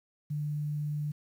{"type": "tone with quantisation", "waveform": "sine", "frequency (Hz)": 148.6, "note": "D3", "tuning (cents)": 21, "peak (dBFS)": -30, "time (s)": [0.3, 1.12], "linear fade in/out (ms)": 10, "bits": 10, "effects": []}